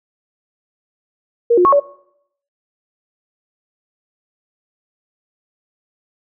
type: tone with pitch steps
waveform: sine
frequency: 470.5 / 357.1 / 1102 / 571 Hz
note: A#4 / F4 / C#6 / D5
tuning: +16 / +39 / -11 / -49 cents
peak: -8 dBFS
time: 1.5-1.8 s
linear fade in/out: 10 ms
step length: 75 ms
effects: noise-tail reverb RT60 0.7 s tail -21 dB re dry